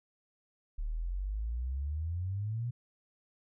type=exponential sweep; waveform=sine; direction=up; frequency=36 to 123.47 Hz; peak=-32 dBFS; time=0.78-2.71 s; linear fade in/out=10 ms; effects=none

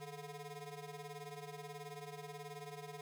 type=ring-modulated tone; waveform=20% pulse; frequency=288.5 Hz; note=D4; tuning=31 cents flat; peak=-39 dBFS; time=0-3.01 s; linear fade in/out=2 ms; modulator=135 Hz; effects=none

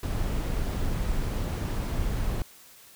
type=noise; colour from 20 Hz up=brown; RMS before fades=-28 dBFS; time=0.03-2.42 s; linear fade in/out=2 ms; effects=white hiss -52 dBFS RMS until 2.95 s

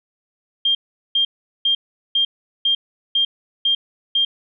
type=tone bursts; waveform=sine; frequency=3200 Hz; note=G7; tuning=35 cents sharp; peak=-14 dBFS; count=8; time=0.65-4.25 s; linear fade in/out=5 ms; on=100 ms; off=400 ms; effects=none

